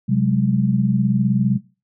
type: tone cluster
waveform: sine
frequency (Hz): 130.1 / 185.6 / 205.1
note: C3 / F#3 / G#3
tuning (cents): -9 / +6 / -21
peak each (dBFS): -19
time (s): 0.08-1.58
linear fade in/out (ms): 20
effects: noise-tail reverb RT60 0.3 s tail -19 dB re dry